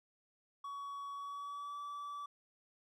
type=tone with pitch glide; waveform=triangle; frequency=1125 to 1154.6 Hz; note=C#6 to D6; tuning=+25 to -30 cents; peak=-40 dBFS; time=0.64-2.26 s; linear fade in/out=5 ms; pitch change=+45 cents; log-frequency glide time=1.14-1.78 s; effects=none